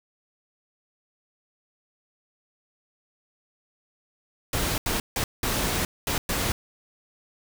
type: noise bursts at uneven times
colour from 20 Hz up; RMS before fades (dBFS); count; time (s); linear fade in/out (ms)
pink; -26; 6; 4.53-4.78 / 4.86-5 / 5.16-5.24 / 5.43-5.85 / 6.07-6.18 / 6.29-6.52; 2
effects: none